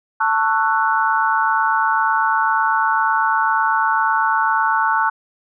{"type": "chord", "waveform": "sine", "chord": "F# minor seventh", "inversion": "first", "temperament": "just", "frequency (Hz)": [888, 1110, 1332, 1480], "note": ["A5", "C#6", "E6", "F#6"], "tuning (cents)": [16, 2, 18, 0], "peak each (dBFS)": [-18, -21, -22, -20], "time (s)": [0.2, 5.1], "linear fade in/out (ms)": 10, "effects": []}